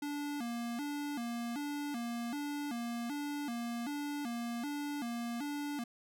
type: tone with vibrato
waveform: square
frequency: 261.6 Hz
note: C4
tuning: in tune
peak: -37 dBFS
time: 0.02-5.84 s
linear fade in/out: 5 ms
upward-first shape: square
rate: 1.3 Hz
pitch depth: 180 cents each way
effects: none